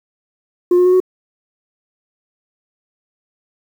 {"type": "tone with pitch steps", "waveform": "sine", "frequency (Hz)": [355.2, 360, 364.8, 369.6], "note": ["F4", "F#4", "F#4", "F#4"], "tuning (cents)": [29, -47, -24, -2], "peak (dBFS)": -6, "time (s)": [0.71, 1.002], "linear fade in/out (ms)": 5, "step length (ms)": 73, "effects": ["tanh soft clip ceiling -7 dBFS", "7-bit"]}